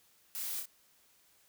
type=noise with echo; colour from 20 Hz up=blue; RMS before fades=-40 dBFS; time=0.35-0.6 s; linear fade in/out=0 ms; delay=28 ms; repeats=2; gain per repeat=-3 dB; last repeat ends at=0.656 s; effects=white hiss -67 dBFS RMS until 1.48 s